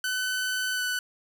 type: tone with pitch glide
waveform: sawtooth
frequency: 1509 to 1493.4 Hz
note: F#6 to F#6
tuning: +34 to +16 cents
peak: -23 dBFS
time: 0.04-0.99 s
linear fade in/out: 2 ms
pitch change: -18 cents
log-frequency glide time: 0.72-0.81 s
effects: none